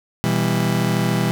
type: chord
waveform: 35% pulse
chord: E minor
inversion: second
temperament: just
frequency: 123.61 / 164.81 / 197.78 Hz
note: B2 / E3 / G3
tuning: +2 / 0 / +16 cents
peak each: -20 dBFS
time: 0.24-1.31 s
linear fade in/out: 0 ms
effects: none